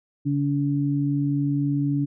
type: tone pair together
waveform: sine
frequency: 141.68 / 285.5 Hz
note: C#3 / D4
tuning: +38 / -49 cents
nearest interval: octave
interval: 1213 cents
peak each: -23 dBFS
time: 0.25-2.06 s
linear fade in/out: 20 ms
effects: none